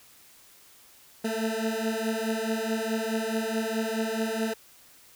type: beating tone pair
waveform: 20% pulse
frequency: 220 / 224.7 Hz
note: A3 / A3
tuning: 0 / +37 cents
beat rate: 4.7 Hz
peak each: -25 dBFS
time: 1.24-4.54 s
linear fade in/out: 10 ms
effects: white hiss -55 dBFS RMS until 5.15 s